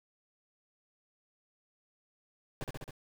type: noise with echo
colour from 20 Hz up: brown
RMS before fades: -37 dBFS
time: 2.61-2.64 s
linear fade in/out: 0 ms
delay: 67 ms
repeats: 4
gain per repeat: -2 dB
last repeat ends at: 2.908 s
effects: none